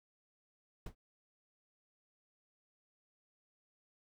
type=noise with exponential decay; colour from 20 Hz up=brown; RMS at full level=-36 dBFS; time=0.86-0.95 s; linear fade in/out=5 ms; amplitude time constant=19 ms; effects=none